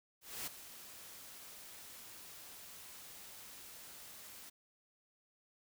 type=noise with ADSR envelope; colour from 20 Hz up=white; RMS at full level=-41 dBFS; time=0.21-4.5 s; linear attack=260 ms; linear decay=11 ms; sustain=-12 dB; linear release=11 ms; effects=none